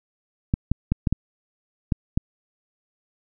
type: clicks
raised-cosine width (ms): 5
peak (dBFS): -7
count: 7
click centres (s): 0.539 / 0.716 / 0.92 / 1.072 / 1.126 / 1.922 / 2.175
effects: none